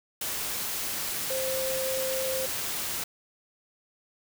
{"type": "tone in noise", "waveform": "sine", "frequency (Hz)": 525, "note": "C5", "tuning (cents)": 6, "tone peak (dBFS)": -29, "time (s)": [1.3, 2.46], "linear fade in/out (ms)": 5, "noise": "white", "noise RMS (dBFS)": -32, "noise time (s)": [0.21, 3.04], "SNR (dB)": 0, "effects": []}